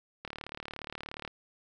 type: click train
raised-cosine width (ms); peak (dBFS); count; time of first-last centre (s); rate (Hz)
0.3; -23; 39; 0.25-1.277; 37
effects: none